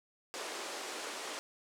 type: band-pass noise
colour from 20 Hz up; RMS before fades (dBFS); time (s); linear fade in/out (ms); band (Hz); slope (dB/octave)
pink; -42; 0.34-1.39; 0; 350 to 9100; 24
effects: none